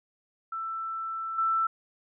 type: tone with level steps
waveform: sine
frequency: 1330 Hz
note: E6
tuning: 15 cents sharp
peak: -31 / -23 dBFS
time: 0.52-1.67 s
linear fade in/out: 5 ms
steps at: 1.38 s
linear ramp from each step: 5 ms
effects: none